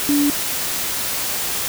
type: tone in noise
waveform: sine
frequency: 288.7 Hz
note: D4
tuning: 30 cents flat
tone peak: -14 dBFS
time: 0.09-0.3 s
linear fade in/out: 0 ms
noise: white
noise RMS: -23 dBFS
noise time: 0-1.68 s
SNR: +6 dB
effects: none